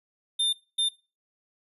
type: tone bursts at uneven times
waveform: square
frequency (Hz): 3601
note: A7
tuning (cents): +39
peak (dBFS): -23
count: 2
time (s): 0.39-0.53 / 0.78-0.89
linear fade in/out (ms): 10
effects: noise-tail reverb RT60 0.3 s tail -19 dB re dry + resampled to 32000 Hz